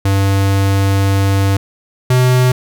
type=tone pair in turn; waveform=square; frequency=98 / 126.66 Hz; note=G2 / B2; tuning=0 / +44 cents; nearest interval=major third; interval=444 cents; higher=second; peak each=-11 / -9 dBFS; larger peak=second; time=0.05-1.57 / 2.1-2.52 s; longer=first; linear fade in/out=5 ms; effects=none